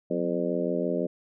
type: harmonic tone with a mistuned harmonic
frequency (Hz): 86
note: F2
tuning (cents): -26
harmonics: 2 / 3 / 4 / 5 / 6 / 7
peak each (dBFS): -32 / -32 / -32 / -32 / -32 / -32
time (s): 0.1-1.07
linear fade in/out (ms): 10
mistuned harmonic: 2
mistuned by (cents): +87
effects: none